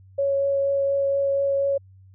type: tone with vibrato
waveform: sine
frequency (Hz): 554.4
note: C#5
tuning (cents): 0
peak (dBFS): -19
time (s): 0.18-1.78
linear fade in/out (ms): 10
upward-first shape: triangle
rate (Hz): 4.2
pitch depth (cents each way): 9
effects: added 95 Hz sine -47 dBFS peak until 2.14 s